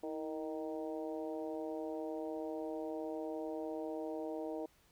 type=harmonic tone with a mistuned harmonic; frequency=155.56 Hz; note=D#3; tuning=in tune; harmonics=2 / 3 / 4 / 5 / 6; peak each=-42 / -43 / -44 / -50 / -54 dBFS; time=0.03-4.66 s; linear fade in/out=5 ms; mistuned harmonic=2; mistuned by=+53 cents; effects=pink hiss -69 dBFS RMS until 4.91 s